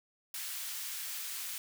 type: high-pass noise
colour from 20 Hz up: white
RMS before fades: -40 dBFS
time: 0.34-1.58 s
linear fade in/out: 2 ms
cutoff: 1500 Hz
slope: 12 dB/octave
effects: none